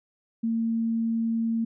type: tone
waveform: sine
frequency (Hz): 227.6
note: A#3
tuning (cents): -41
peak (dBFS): -23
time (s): 0.43-1.65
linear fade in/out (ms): 10
effects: none